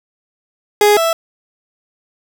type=tone pair in turn; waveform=30% pulse; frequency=415.3 / 660.9 Hz; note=G#4 / E5; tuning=0 / +4 cents; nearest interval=minor sixth; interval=804 cents; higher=second; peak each=-5 / -10 dBFS; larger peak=first; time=0.81-0.97 / 0.97-1.13 s; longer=neither; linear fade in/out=2 ms; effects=none